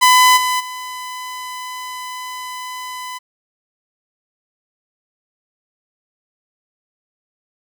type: tone with level steps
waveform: sawtooth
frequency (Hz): 1006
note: B5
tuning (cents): +32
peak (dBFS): -4 / -12 / -23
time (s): 0.01-3.19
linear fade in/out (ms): 20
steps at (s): 0.36 / 0.59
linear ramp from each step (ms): 20
effects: none